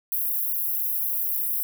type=high-pass noise; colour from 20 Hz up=white; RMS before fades=-26 dBFS; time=0.12-1.63 s; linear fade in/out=0 ms; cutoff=11000 Hz; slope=96 dB/octave; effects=none